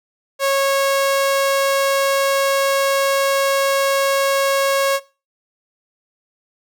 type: tone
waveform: sawtooth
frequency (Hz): 549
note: C#5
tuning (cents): -17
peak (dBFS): -11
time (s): 0.39-5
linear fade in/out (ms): 50
effects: noise-tail reverb RT60 0.3 s tail -19 dB re dry